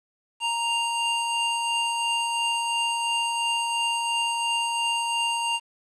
square tone pair together, 932.3 / 2794 Hz, A#5 / F7, 0 / 0 cents, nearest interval octave + perfect fifth, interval 1900 cents, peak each -27 dBFS, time 0.4-5.6 s, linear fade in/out 50 ms, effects resampled to 22050 Hz + 9-bit

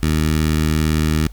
15% pulse tone with notch filter, 77.78 Hz, D#2, in tune, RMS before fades -17 dBFS, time 0.03-1.27 s, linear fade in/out 0 ms, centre 730 Hz, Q 1, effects added 50 Hz sine -33 dBFS peak until 1.32 s + pink hiss -51 dBFS RMS until 1.32 s

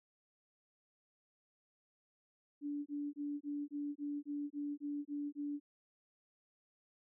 sine tone bursts, 290 Hz, D4, 22 cents flat, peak -37 dBFS, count 11, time 2.61-5.6 s, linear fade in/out 50 ms, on 250 ms, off 24 ms, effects none

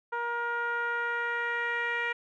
10% pulse tone with low-pass filter sweep, 473.2 Hz, A#4, 26 cents sharp, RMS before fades -31 dBFS, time 0.12-2.13 s, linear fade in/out 10 ms, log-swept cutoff 1200 to 2100 Hz, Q 3.1, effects none

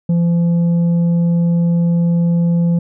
triangle tone with tanh clipping, 170.6 Hz, F3, 40 cents flat, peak -12 dBFS, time 0.09-2.79 s, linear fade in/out 5 ms, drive 9 dB, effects none

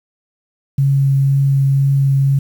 sine tone with vibrato, 137.4 Hz, C#3, 15 cents flat, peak -10 dBFS, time 0.78-2.39 s, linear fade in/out 5 ms, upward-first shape triangle, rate 2 Hz, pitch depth 11 cents each way, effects 7-bit

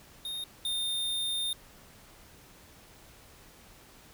square tone pair in turn, 3692 / 3635 Hz, A#7 / A#7, -17 / -44 cents, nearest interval unison, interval 27 cents, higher first, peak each -35 / -30 dBFS, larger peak second, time 0.25-0.44 / 0.65-1.53 s, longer second, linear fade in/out 2 ms, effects pink hiss -55 dBFS RMS until 4.13 s

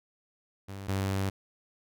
sawtooth tone pair in turn, 98 / 96.99 Hz, G2 / G2, 0 / -18 cents, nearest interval unison, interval 18 cents, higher first, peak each -35 / -24 dBFS, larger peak second, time 0.68-0.88 / 0.88-1.3 s, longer second, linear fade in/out 10 ms, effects none

